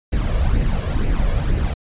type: noise with flanger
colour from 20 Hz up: brown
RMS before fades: -18 dBFS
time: 0.12-1.74 s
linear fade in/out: 10 ms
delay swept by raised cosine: 0.42 to 1.82 ms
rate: 2.1 Hz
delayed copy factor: +0.55
effects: resampled to 8000 Hz